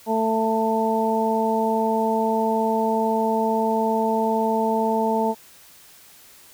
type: harmonic tone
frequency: 222.3 Hz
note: A3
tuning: 18 cents sharp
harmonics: 1 / 2 / 3 / 4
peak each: -24 / -24 / -26 / -23 dBFS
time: 0.06-5.35 s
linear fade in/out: 50 ms
effects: white hiss -49 dBFS RMS until 6.53 s